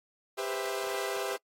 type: chord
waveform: sawtooth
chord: C major seventh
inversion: second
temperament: equal with one note detuned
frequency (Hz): 398.2 / 493.9 / 523.3 / 659.3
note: G4 / B4 / C5 / E5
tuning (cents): +27 / 0 / 0 / 0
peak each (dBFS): -31 / -35 / -35 / -34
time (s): 0.37-1.37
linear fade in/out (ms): 20
effects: noise-tail reverb RT60 0.1 s tail -25 dB re dry + AAC 48 kbps